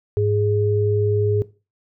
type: tone pair together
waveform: sine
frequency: 103.75 / 415.3 Hz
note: G#2 / G#4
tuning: -1 / 0 cents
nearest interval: 2 octaves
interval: 2401 cents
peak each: -19 dBFS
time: 0.17-1.42 s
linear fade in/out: 0 ms
effects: noise-tail reverb RT60 0.3 s tail -18 dB re dry